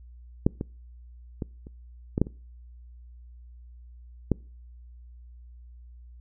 clicks, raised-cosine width 3 ms, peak -6 / -16 / -17 / -30 / -12 / -7 / -25 / -8 dBFS, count 8, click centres 0.465 / 0.611 / 1.422 / 1.669 / 2.179 / 2.216 / 2.269 / 4.317 s, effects noise-tail reverb RT60 0.4 s tail -26 dB re dry + added 60 Hz sine -45 dBFS peak until 6.2 s

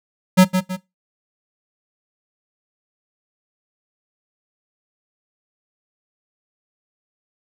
square tone with echo, 185 Hz, F#3, in tune, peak -7 dBFS, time 0.37-0.45 s, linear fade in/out 20 ms, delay 160 ms, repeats 2, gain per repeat -8 dB, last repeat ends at 0.77 s, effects noise-tail reverb RT60 0.2 s tail -19 dB re dry

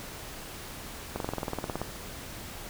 slowing click train, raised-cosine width 1 ms, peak -17 dBFS, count 14, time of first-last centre 1.16-1.816 s, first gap 42 ms, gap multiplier 1.03, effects pink hiss -42 dBFS RMS until 2.69 s

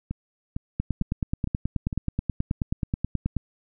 two click trains, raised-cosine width 5 ms, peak -12 / -17 dBFS, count 25 / 5, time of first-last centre 0.8-3.367 / 0.11-1.928 s, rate 9.35 / 2.2 Hz, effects none

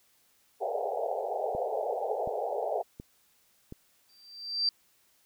white band-pass noise, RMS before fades -32 dBFS, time 0.6-2.83 s, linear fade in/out 20 ms, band 410 to 820 Hz, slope 96 dB/octave
click train, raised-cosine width 3 ms, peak -28 dBFS, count 4, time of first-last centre 1.55-3.724 s, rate 1.38 Hz
sine tone with exponential growth, 4690 Hz, D8, 3 cents flat, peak -22 dBFS, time 4.09-4.69 s, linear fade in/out 2 ms, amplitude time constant 130 ms
effects white hiss -67 dBFS RMS until 5.25 s

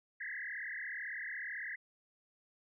sine tone with frequency modulation, 1841 Hz, A#6, 22 cents flat, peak -39 dBFS, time 0.2-1.76 s, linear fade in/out 10 ms, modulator 38 Hz, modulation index 5.7, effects none

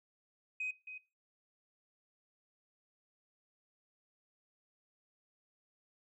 sine tone with echo, 2515 Hz, D#7, 18 cents sharp, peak -34 dBFS, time 0.6-0.71 s, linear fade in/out 5 ms, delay 270 ms, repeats 1, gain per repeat -10 dB, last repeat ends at 0.98 s, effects noise-tail reverb RT60 0.3 s tail -22 dB re dry + tanh soft clip ceiling -31 dBFS

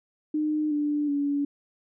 sine tone with pitch steps, 304.7 / 294.8 / 285.3 Hz, D#4 / D4 / C#4, -36 / +7 / +50 cents, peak -23 dBFS, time 0.34-1.45 s, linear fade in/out 5 ms, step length 370 ms, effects none

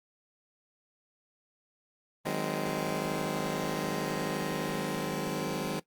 15% pulse chord, Ab dominant seventh, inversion second, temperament just, 155.74 / 186.89 / 207.7 / 259.6 Hz, Eb3 / Gb3 / Ab3 / C4, +2 / +18 / 0 / -13 cents, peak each -29 / -30 / -30 / -31 dBFS, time 2.25-5.8 s, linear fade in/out 10 ms, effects noise-tail reverb RT60 0.1 s tail -18 dB re dry + Opus 24 kbps

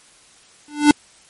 square tone with exponential growth, 295.3 Hz, D4, 10 cents sharp, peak -5 dBFS, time 0.68-0.91 s, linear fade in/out 2 ms, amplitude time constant 50 ms, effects white hiss -50 dBFS RMS until 1.29 s + MP3 48 kbps

